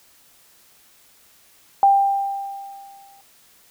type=tone with exponential decay; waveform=sine; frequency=792 Hz; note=G5; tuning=18 cents sharp; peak=-9 dBFS; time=1.83-3.21 s; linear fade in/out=1 ms; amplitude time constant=300 ms; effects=white hiss -54 dBFS RMS until 3.7 s